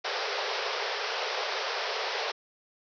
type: band-pass noise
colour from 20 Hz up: pink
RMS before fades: -32 dBFS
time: 0.04-2.32 s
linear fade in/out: 10 ms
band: 400 to 5600 Hz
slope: 96 dB/octave
effects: none